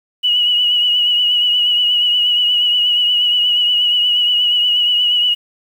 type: tone with vibrato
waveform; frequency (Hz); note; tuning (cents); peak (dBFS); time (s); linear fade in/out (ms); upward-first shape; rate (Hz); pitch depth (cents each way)
sine; 2925; F#7; -21; -11; 0.23-5.35; 20; triangle; 8.4; 41
effects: 7-bit